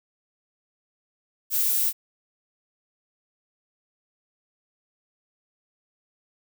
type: noise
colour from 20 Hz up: violet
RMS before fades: -23 dBFS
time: 1.5-1.93 s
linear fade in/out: 50 ms
effects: none